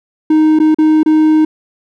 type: tone with dropouts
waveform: triangle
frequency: 311.1 Hz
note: D#4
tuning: in tune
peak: -4 dBFS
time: 0.3-1.45 s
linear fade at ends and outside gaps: 5 ms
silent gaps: 0.59-0.599 / 0.746-0.785 / 1.032-1.06 s
effects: none